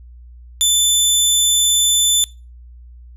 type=tone; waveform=20% pulse; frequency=3521 Hz; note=A7; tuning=in tune; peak=-6 dBFS; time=0.61-2.24 s; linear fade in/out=0 ms; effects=noise-tail reverb RT60 0.3 s tail -23 dB re dry + added 60 Hz sine -37 dBFS peak until 3.16 s